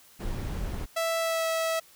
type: noise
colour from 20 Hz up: brown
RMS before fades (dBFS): -32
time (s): 0.19-0.86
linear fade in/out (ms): 20
type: tone with pitch glide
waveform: sawtooth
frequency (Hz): 659.3 to 651.4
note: E5 to E5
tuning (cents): 0 to -21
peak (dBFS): -22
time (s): 0.96-1.8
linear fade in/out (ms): 10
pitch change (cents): -21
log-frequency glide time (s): 1.19-1.47
effects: white hiss -56 dBFS RMS until 1.95 s